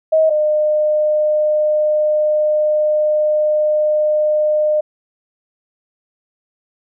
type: tone pair in turn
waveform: sine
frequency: 633 / 607.5 Hz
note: D#5 / D#5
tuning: +30 / -42 cents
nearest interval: minor second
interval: 72 cents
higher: first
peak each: -9 / -12 dBFS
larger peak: first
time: 0.12-0.3 / 0.3-4.81 s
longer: second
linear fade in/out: 10 ms
effects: none